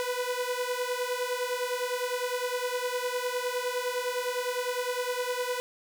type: beating tone pair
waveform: sawtooth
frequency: 491.2 / 501 Hz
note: B4 / B4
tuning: -9 / +25 cents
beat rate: 9.8 Hz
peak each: -28 dBFS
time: 0-5.6 s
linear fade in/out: 0 ms
effects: none